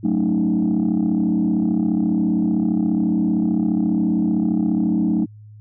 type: chord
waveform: sine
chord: D# half-diminished seventh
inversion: first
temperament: equal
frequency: 185 / 220 / 277.2 / 311.1 Hz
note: F#3 / A3 / C#4 / D#4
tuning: 0 / 0 / 0 / 0 cents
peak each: -20 / -19 / -24 / -20 dBFS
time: 0.03-5.26 s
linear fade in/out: 20 ms
effects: tanh soft clip ceiling -11 dBFS + added 106 Hz sine -39 dBFS peak until 5.6 s